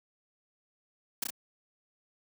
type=noise with echo; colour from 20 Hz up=white; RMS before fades=-31 dBFS; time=1.22-1.24 s; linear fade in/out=5 ms; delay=32 ms; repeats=2; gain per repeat=-2 dB; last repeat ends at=1.304 s; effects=high-pass 150 Hz 12 dB/octave